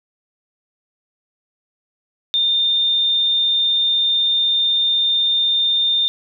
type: tone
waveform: sine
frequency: 3618 Hz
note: A7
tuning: 48 cents sharp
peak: -14 dBFS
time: 2.34-6.08 s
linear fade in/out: 0 ms
effects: none